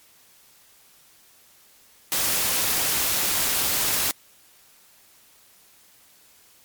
white noise, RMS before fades -23 dBFS, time 2.12-4.11 s, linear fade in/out 0 ms, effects white hiss -55 dBFS RMS until 6.64 s + MP3 96 kbps

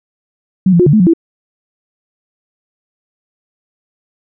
sine tone with pitch steps, 187.4 / 171.3 / 358 / 146.7 / 215.8 / 179.3 / 331.2 Hz, F#3 / F3 / F4 / D3 / A3 / F3 / E4, +22 / -33 / +43 / -2 / -33 / +46 / +8 cents, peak -5 dBFS, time 0.66-1.136 s, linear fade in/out 5 ms, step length 68 ms, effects none

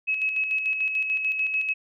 sine tone with tremolo, 2569 Hz, E7, 45 cents flat, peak -21 dBFS, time 0.07-1.74 s, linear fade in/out 20 ms, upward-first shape square, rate 6.8 Hz, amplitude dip 45%, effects none

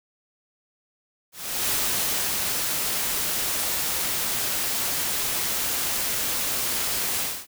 white noise with ADSR envelope, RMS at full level -24 dBFS, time 1.32-7.47 s, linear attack 370 ms, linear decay 680 ms, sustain -2 dB, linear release 250 ms, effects none

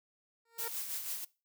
15% pulse tone with exponential growth, 461.7 Hz, A#4, 17 cents flat, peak -31 dBFS, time 0.45-0.68 s, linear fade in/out 5 ms, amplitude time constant 48 ms
blue noise with tremolo, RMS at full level -37 dBFS, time 0.58-1.25 s, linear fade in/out 10 ms, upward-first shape sine, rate 6.1 Hz, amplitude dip 50%
effects noise-tail reverb RT60 0.3 s tail -21 dB re dry

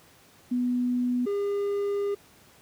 sine / triangle tone pair in turn, 246.9 / 404.1 Hz, B3 / G#4, 0 / -47 cents, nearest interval major sixth, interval 853 cents, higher second, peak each -23 dBFS, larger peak neither, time 0.51-1.26 / 1.26-2.15 s, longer second, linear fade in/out 10 ms, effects pink hiss -56 dBFS RMS until 2.61 s + high-pass 80 Hz 12 dB/octave

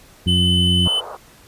harmonic tone, 89.7 Hz, F2, 47 cents sharp, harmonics 1 / 2 / 3 / 4, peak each -18 / -19 / -30 / -31 dBFS, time 0.26-0.88 s, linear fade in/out 5 ms
triangle tone, 3023 Hz, F#7, 36 cents sharp, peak -15 dBFS, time 0.27-1.01 s, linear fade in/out 20 ms
pink band-pass noise, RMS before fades -33 dBFS, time 0.85-1.17 s, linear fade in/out 10 ms, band 440 to 1300 Hz, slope 48 dB/octave
effects pink hiss -48 dBFS RMS until 1.47 s + resampled to 32000 Hz

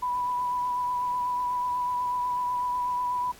sine tone with vibrato, 987.8 Hz, B5, in tune, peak -25 dBFS, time 0.02-3.32 s, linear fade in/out 10 ms, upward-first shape triangle, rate 8.1 Hz, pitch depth 20 cents each way, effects pink hiss -51 dBFS RMS until 3.39 s + AAC 64 kbps

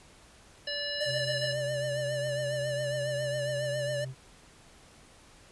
harmonic tone, 580 Hz, D5, 22 cents flat, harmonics 1 / 3 / 5 / 7 / 9, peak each -38 / -38 / -38 / -38 / -38 dBFS, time 0.67-1.53 s, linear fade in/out 5 ms
square tone with vibrato, 587 Hz, D5, 1 cent flat, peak -31 dBFS, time 1-4.05 s, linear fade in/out 10 ms, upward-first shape triangle, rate 7.3 Hz, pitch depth 54 cents each way
triangle tone, 130.81 Hz, C3, in tune, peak -34 dBFS, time 1.05-4.15 s, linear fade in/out 50 ms
effects pink hiss -56 dBFS RMS until 5.51 s + resampled to 24000 Hz

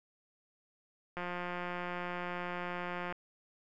click train, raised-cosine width 0.5 ms, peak -24 dBFS, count 347, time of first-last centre 1.17-3.125 s, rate 177 Hz, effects none

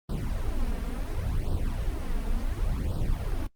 brown noise with flanger, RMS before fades -28 dBFS, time 0.09-3.47 s, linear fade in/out 5 ms, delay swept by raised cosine 0.22 to 4.42 ms, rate 0.7 Hz, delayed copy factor +0.95, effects noise-tail reverb RT60 0.1 s tail -21 dB re dry + Opus 32 kbps

